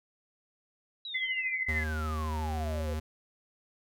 sine exponential sweep, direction down, 3951 to 493.5 Hz, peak -37 dBFS, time 1.05-2.94 s, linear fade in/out 2 ms
sine tone with tremolo, 2046 Hz, C7, 39 cents flat, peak -27 dBFS, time 1.14-1.84 s, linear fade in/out 10 ms, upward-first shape triangle, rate 13 Hz, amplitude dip 65%
square tone with vibrato, 77.78 Hz, D#2, in tune, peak -32 dBFS, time 1.68-3 s, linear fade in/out 10 ms, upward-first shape square, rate 14 Hz, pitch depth 13 cents each way
effects none

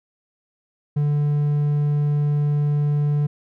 triangle tone, 146.7 Hz, D3, 2 cents flat, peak -15 dBFS, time 0.96-3.27 s, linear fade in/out 10 ms, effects none

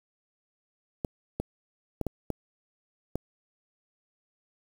clicks, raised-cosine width 2 ms, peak -16 dBFS, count 6, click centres 1.048 / 1.4 / 2.013 / 2.067 / 2.303 / 3.156 s, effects 7-bit

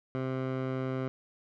15% pulse tone with low-pass filter, 130.81 Hz, C3, in tune, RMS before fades -33 dBFS, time 0.15-1.08 s, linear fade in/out 0 ms, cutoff 1800 Hz, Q 0.65, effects none

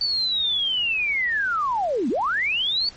sine linear two-way sweep, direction down then up, 4565 to 207.7 to 4565 Hz, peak -20 dBFS, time 0.01-2.89 s, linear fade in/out 2 ms, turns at 2.09 s, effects pink hiss -47 dBFS RMS until 2.96 s + MP3 32 kbps

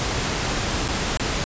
pink noise with dropouts, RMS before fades -24 dBFS, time 0-1.44 s, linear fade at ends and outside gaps 0 ms, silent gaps 0.88-0.886 / 1.172-1.197 s, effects resampled to 16000 Hz

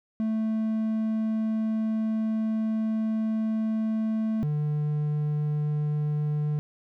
triangle tone pair in turn, 220 / 149.37 Hz, A3 / D3, 0 / +30 cents, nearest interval perfect fifth, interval 670 cents, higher first, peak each -22 dBFS, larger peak neither, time 0.2-4.43 / 4.43-6.59 s, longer first, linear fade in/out 0 ms, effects none

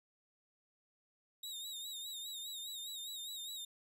sawtooth tone with vibrato, 3760 Hz, A#7, 14 cents sharp, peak -40 dBFS, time 1.43-3.65 s, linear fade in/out 5 ms, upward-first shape sine, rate 4.9 Hz, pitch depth 74 cents each way, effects none

